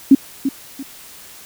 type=tone with echo; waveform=sine; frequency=271.7 Hz; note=C#4; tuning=35 cents flat; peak=-3 dBFS; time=0.11-0.15 s; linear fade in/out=5 ms; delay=340 ms; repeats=2; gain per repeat=-11 dB; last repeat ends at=0.83 s; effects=white hiss -40 dBFS RMS until 1.45 s